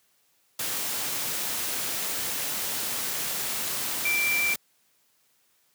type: tone in noise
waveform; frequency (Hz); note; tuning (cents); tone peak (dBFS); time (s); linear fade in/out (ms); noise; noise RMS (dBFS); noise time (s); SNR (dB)
sine; 2349; D7; 0; -23; 4.05-4.54; 5; white; -30; 0.59-4.56; +4
effects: white hiss -67 dBFS RMS until 5.74 s + high-pass 100 Hz 12 dB/octave